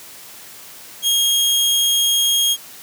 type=tone; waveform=sawtooth; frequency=3257 Hz; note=G#7; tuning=34 cents flat; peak=-11 dBFS; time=1.02-2.57 s; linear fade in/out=50 ms; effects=white hiss -39 dBFS RMS until 2.82 s + high-pass 100 Hz 12 dB/octave